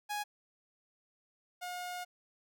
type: tone pair in turn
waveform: sawtooth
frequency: 830.6 / 717.2 Hz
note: G#5 / F5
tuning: 0 / +46 cents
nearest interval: minor third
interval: 254 cents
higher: first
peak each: -31 / -35 dBFS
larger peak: first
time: 0.09-0.24 / 1.61-2.05 s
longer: second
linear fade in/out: 20 ms
effects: none